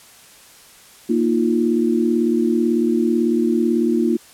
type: chord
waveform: sine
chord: Bb suspended fourth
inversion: none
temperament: equal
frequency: 233.1 / 311.1 / 349.2 Hz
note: Bb3 / Eb4 / F4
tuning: 0 / 0 / 0 cents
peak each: -18 / -21 / -19 dBFS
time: 1.09-4.17 s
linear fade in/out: 10 ms
effects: white hiss -46 dBFS RMS until 4.33 s + low-pass 12000 Hz 12 dB/octave